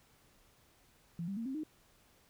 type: tone with pitch steps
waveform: sine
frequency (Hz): 169.5 / 196.97 / 228.9 / 266 / 309.1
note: E3 / G3 / A#3 / C4 / D#4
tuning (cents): +49 / +9 / -31 / +29 / -11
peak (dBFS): -36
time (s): 1.19-1.635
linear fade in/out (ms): 2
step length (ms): 89
effects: pink hiss -67 dBFS RMS until 2.29 s